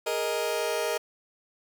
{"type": "chord", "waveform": "sawtooth", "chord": "Ab suspended second", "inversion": "none", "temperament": "just", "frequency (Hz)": [415.3, 467.2, 623], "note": ["Ab4", "Bb4", "Eb5"], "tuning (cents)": [0, 4, 2], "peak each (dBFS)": [-29, -26, -26], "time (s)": [0.06, 0.98], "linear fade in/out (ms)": 10, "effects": []}